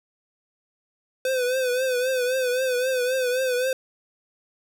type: tone with vibrato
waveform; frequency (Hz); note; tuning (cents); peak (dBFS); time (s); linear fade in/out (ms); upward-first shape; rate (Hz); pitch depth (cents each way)
square; 508; B4; +49; -22; 1.25-3.73; 2; triangle; 3.8; 77
effects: none